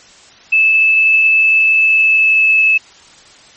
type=tone with pitch glide; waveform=sine; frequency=2621 to 2606 Hz; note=E7 to E7; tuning=-11 to -20 cents; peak=-7 dBFS; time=0.52-2.78 s; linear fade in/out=10 ms; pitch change=-9 cents; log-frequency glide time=1.81-2.62 s; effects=white hiss -42 dBFS RMS until 3.56 s + MP3 32 kbps